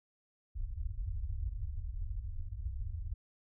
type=low-pass noise; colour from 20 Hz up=pink; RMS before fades=-38 dBFS; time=0.55-3.14 s; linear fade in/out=10 ms; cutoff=100 Hz; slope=96 dB/octave; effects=none